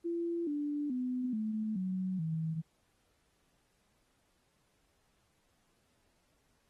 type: tone with pitch steps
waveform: sine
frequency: 340 / 292.6 / 251.8 / 216.7 / 186.46 / 160.46 Hz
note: F4 / D4 / B3 / A3 / F#3 / E3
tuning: -46 / -6 / +34 / -26 / +14 / -46 cents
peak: -32 dBFS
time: 0.04-2.62 s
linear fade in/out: 20 ms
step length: 430 ms
effects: pink hiss -75 dBFS RMS until 6.69 s + AAC 32 kbps